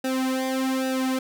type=tone with flanger; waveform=sawtooth; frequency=261.6 Hz; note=C4; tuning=in tune; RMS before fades=-25 dBFS; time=0.04-1.19 s; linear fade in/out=5 ms; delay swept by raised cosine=0.91 to 3.11 ms; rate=1.2 Hz; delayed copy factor=-0.95; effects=none